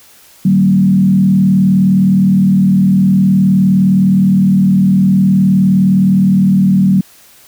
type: tone with frequency modulation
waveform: sine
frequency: 190 Hz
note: F#3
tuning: 46 cents sharp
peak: -6 dBFS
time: 0.45-7.01 s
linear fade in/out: 5 ms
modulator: 39.5 Hz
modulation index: 0.73
effects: white hiss -43 dBFS RMS until 7.47 s